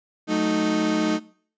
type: chord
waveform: 35% pulse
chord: D# diminished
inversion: first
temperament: equal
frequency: 185 / 220 / 311.1 Hz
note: F#3 / A3 / D#4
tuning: 0 / 0 / 0 cents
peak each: -27 / -24 / -21 dBFS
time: 0.27-1.2 s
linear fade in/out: 50 ms
effects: noise-tail reverb RT60 0.5 s tail -21 dB re dry + resampled to 16000 Hz